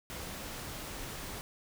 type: noise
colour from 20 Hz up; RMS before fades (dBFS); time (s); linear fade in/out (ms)
pink; -42; 0.1-1.41; 0
effects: none